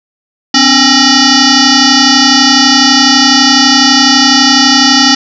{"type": "tone with frequency modulation", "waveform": "sine", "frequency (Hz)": 2414, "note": "D7", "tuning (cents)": 47, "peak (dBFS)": -3, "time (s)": [0.54, 5.15], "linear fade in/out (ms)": 5, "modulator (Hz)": 540, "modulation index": 5.8, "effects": []}